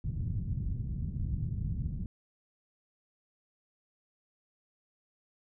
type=low-pass noise; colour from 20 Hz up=white; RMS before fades=-34 dBFS; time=0.04-2.06 s; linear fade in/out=2 ms; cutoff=150 Hz; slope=24 dB/octave; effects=none